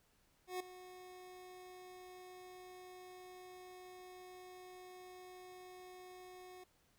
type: tone with ADSR envelope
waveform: 25% pulse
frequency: 366 Hz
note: F#4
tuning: 19 cents flat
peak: -34 dBFS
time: 0.47-6.64 s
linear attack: 130 ms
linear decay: 7 ms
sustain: -15 dB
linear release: 7 ms
effects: pink hiss -74 dBFS RMS until 6.98 s